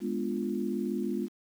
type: chord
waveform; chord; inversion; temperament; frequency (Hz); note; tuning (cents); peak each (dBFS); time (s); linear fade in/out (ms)
sine; G# diminished seventh; none; equal; 207.7 / 246.9 / 293.7 / 349.2; G#3 / B3 / D4 / F4; 0 / 0 / 0 / 0; -33 / -34 / -38 / -34; 0-1.29; 50
effects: 9-bit